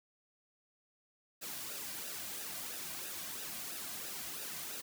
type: noise with flanger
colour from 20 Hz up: white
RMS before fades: -43 dBFS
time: 1.41-4.82 s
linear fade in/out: 20 ms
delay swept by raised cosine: 0.91 to 2.31 ms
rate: 3 Hz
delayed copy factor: -0.65
effects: none